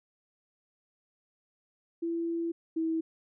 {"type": "tone pair in turn", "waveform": "sine", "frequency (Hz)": [335.1, 324.1], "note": ["E4", "E4"], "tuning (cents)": [29, -29], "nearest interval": "minor second", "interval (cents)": 58, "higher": "first", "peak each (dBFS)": [-29, -27], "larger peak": "second", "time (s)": [[2.02, 2.52], [2.76, 3.01]], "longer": "first", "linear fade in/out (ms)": 10, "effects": []}